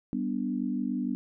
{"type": "chord", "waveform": "sine", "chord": "G major", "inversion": "none", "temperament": "equal", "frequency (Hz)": [196, 246.9, 293.7], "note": ["G3", "B3", "D4"], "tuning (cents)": [0, 0, 0], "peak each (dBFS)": [-33, -30, -34], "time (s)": [0.13, 1.15], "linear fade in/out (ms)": 0, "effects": []}